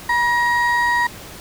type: ring-modulated tone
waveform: triangle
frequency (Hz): 1426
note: F6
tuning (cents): +36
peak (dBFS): -10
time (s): 0.09-1.07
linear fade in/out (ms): 5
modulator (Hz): 461
effects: pink hiss -37 dBFS RMS until 1.4 s